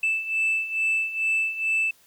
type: beating tone pair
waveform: sine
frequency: 2637 / 2639.3 Hz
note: E7 / E7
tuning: 0 / +1 cents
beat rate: 2.3 Hz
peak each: -26 / -22 dBFS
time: 0.03-1.91 s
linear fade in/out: 5 ms
effects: tanh soft clip ceiling -18 dBFS + white hiss -58 dBFS RMS until 2.06 s